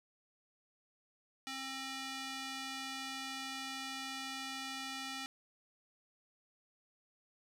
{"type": "tone with band-pass filter", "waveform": "square", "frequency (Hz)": 266.8, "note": "C4", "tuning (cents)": 34, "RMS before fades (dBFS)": -43, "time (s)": [1.47, 5.26], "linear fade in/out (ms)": 0, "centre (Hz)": 3800, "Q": 0.74, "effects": []}